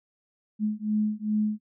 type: beating tone pair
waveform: sine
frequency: 211.5 / 214 Hz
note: G#3 / A3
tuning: +32 / -48 cents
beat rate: 2.5 Hz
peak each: -27 dBFS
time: 0.59-1.6 s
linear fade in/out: 50 ms
effects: none